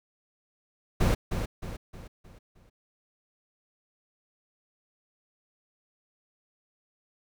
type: noise with echo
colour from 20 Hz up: brown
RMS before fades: -23 dBFS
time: 1-1.15 s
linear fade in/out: 10 ms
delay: 310 ms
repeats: 5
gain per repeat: -7 dB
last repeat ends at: 2.7 s
effects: none